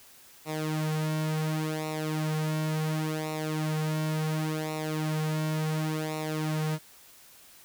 sawtooth tone with flanger, 155.56 Hz, D#3, in tune, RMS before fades -30 dBFS, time 0.45-6.79 s, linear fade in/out 50 ms, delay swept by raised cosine 0.62 to 4.02 ms, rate 0.7 Hz, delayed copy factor -0.75, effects white hiss -54 dBFS RMS until 7.64 s

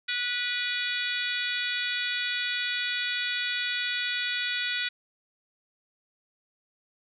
harmonic tone with a mistuned harmonic, 489.6 Hz, B4, 15 cents flat, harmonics 3 / 4 / 5 / 6 / 7 / 8 / 9, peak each -33 / -34 / -34 / -40 / -34 / -37 / -40 dBFS, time 0.08-4.89 s, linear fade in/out 10 ms, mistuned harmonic 8, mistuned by -42 cents, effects none

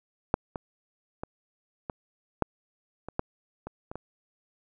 clicks, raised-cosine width 1 ms, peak -7 / -19 / -20 / -19 / -9 / -23 / -12 / -23 / -24 / -22 dBFS, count 10, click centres 0.341 / 0.558 / 1.235 / 1.898 / 2.423 / 3.086 / 3.194 / 3.67 / 3.915 / 3.956 s, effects none

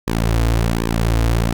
sawtooth tone with flanger, 56.7 Hz, A#1, 47 cents flat, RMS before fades -17 dBFS, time 0.07-1.53 s, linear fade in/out 5 ms, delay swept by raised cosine 1.4 to 5.3 ms, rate 1.3 Hz, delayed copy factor -0.9, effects none

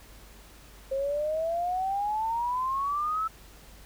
sine exponential sweep, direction up, 532 to 1323 Hz, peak -26 dBFS, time 0.91-3.28 s, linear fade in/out 10 ms, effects added 50 Hz sine -51 dBFS peak until 3.85 s + pink hiss -53 dBFS RMS until 3.85 s

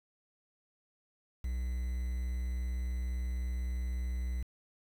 triangle tone with quantisation, 61.74 Hz, B1, in tune, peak -30 dBFS, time 1.44-4.43 s, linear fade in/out 5 ms, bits 9, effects none

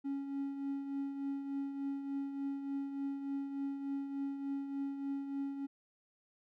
triangle tone with tremolo, 277.2 Hz, C#4, in tune, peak -31 dBFS, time 0.04-5.67 s, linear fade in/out 20 ms, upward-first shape triangle, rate 3.4 Hz, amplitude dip 60%, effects tanh soft clip ceiling -28 dBFS

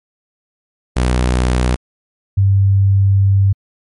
sawtooth / sine tone pair in turn, 62 / 98.11 Hz, B1 / G2, +7 / +2 cents, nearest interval minor sixth, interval 795 cents, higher second, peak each -8 dBFS, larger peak neither, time 0.96-1.76 / 2.37-3.53 s, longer second, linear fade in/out 10 ms, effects MP3 48 kbps

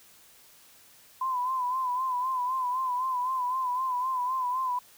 sine tone with vibrato, 1016 Hz, B5, 49 cents sharp, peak -26 dBFS, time 1.21-4.79 s, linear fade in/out 5 ms, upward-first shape sine, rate 3.9 Hz, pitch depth 61 cents each way, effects white hiss -56 dBFS RMS until 4.97 s

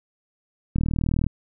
click train, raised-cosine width 5 ms, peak -11 dBFS, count 21, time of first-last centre 0.76-1.266 s, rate 39.5 Hz, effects none

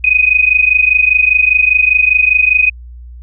sine tone pair together, 2489 / 2514 Hz, D#7 / D#7, 0 / +17 cents, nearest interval unison, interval 17 cents, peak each -10 dBFS, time 0.04-2.7 s, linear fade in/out 5 ms, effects added 60 Hz sine -29 dBFS peak until 3.22 s

